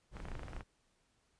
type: noise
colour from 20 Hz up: brown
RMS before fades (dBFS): -45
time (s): 0.11-0.64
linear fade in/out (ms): 50
type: clicks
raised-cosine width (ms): 0.5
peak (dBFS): -32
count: 12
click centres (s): 0.168 / 0.202 / 0.254 / 0.285 / 0.317 / 0.353 / 0.394 / 0.433 / 0.483 / 0.533 / 0.565 / 0.608
effects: pink hiss -75 dBFS RMS until 1.39 s + resampled to 22050 Hz